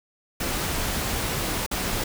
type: noise with dropouts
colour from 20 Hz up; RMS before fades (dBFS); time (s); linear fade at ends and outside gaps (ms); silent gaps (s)
pink; -27; 0.4-2.04; 5; 1.664-1.712
effects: none